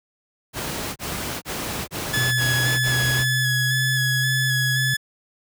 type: noise bursts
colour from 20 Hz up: pink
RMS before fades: -28 dBFS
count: 6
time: 0.53-3.255 s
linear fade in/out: 50 ms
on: 430 ms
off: 29 ms
type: tone with vibrato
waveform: sawtooth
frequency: 1700 Hz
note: G#6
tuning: 40 cents sharp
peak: -17 dBFS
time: 2.13-4.97 s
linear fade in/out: 10 ms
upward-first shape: square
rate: 1.9 Hz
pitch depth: 19 cents each way
type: tone with pitch glide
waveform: sine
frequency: 123.4 to 130.14 Hz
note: B2 to C3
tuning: -1 to -9 cents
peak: -22 dBFS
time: 2.17-4.94 s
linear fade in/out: 5 ms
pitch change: +92 cents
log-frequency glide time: 2.32-3.99 s
effects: high-pass 60 Hz 12 dB/octave